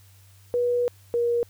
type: tone pair in turn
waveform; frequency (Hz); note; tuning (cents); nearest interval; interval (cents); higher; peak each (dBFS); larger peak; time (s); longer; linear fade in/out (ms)
sine; 485.9 / 474.3; B4 / A#4; -28 / +30; unison; 42; first; -20; neither; 0.54-0.88 / 1.14-1.43; first; 0
effects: added 97 Hz sine -51 dBFS peak until 1.49 s + white hiss -58 dBFS RMS until 1.49 s